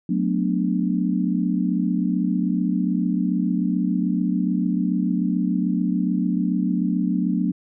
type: chord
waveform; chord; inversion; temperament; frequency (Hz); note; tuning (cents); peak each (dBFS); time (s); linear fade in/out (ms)
sine; B minor seventh; second; equal with one note detuned; 184.36 / 220 / 246.9 / 293.7; F#3 / A3 / B3 / D4; -6 / 0 / 0 / 0; -22 / -26 / -25 / -26; 0.09-7.52; 5
effects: none